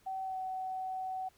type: tone with pitch glide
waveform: sine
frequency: 763 to 752.5 Hz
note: G5 to F#5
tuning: -47 to +29 cents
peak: -35 dBFS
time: 0.06-1.29 s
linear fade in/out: 10 ms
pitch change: -24 cents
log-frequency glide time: 0.24-0.37 s
effects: pink hiss -67 dBFS RMS until 1.37 s